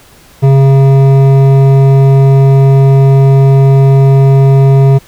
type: tone with hard clipping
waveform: triangle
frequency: 136 Hz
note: C#3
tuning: 33 cents flat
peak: -4 dBFS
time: 0.42-4.99 s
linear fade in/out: 20 ms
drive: 15 dB
effects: pink hiss -40 dBFS RMS until 5.07 s